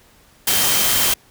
sine tone in noise, 3136 Hz, G7, in tune, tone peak -26 dBFS, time 0.47-1.14 s, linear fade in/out 5 ms, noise white, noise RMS -17 dBFS, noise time 0.47-1.14 s, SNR -12 dB, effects pink hiss -52 dBFS RMS until 1.3 s

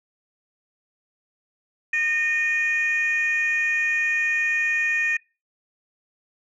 sine tone pair together, 1837.5 / 2458 Hz, A#6 / D#7, -25 / -22 cents, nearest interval perfect fourth, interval 503 cents, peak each -21 dBFS, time 1.93-5.17 s, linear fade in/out 5 ms, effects noise-tail reverb RT60 0.3 s tail -25 dB re dry + tanh soft clip ceiling -15 dBFS

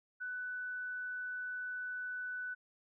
sine tone, 1493 Hz, F#6, 15 cents sharp, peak -38 dBFS, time 0.2-2.55 s, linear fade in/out 20 ms, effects none

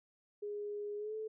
sine tone with pitch glide, 413.5 to 435.6 Hz, G#4 to A4, -8 to -17 cents, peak -38 dBFS, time 0.42-1.28 s, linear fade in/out 10 ms, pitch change +91 cents, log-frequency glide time 0.97-1.15 s, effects none

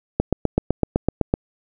click train, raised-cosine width 2 ms, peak -3 dBFS, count 10, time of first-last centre 0.2-1.339 s, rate 7.9 Hz, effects none

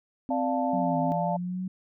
sine tone with vibrato, 260.3 Hz, C4, 9 cents flat, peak -28 dBFS, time 0.29-1.12 s, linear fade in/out 0 ms, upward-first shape sine, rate 5.4 Hz, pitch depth 10 cents each way
sine chord, D minor, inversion none, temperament equal, 587.3 / 698.5 / 880 Hz, D5 / F5 / A5, 0 / 0 / 0 cents, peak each -31 / -29 / -31 dBFS, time 0.3-1.37 s, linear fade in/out 10 ms
sine linear two-way sweep, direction down then up, 189.1 to 161.3 to 187.5 Hz, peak -29 dBFS, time 0.73-1.68 s, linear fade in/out 5 ms, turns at 0.98 s
effects none

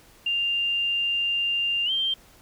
sine tone with pitch glide, 2794 to 3154 Hz, F7 to G7, 0 to +10 cents, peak -22 dBFS, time 0.26-2.14 s, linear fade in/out 5 ms, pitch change +210 cents, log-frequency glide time 1.85-1.91 s, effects pink hiss -54 dBFS RMS until 2.41 s

